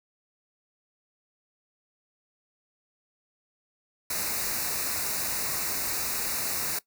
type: band-stop noise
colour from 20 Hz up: white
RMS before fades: -30 dBFS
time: 4.1-6.79 s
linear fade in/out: 5 ms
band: 2700 to 3800 Hz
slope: 96 dB/octave
effects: noise-tail reverb RT60 0.1 s tail -19 dB re dry